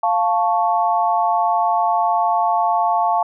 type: chord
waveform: sine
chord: F augmented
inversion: none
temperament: equal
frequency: 698.5 / 880 / 1108.7 Hz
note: F5 / A5 / C#6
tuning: 0 / 0 / 0 cents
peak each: -18 / -18 / -22 dBFS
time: 0.03-3.23 s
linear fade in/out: 5 ms
effects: none